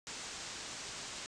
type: low-pass noise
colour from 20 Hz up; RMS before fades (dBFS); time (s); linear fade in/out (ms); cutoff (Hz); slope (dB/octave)
white; -45; 0.07-1.26; 0; 8000; 48
effects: resampled to 22050 Hz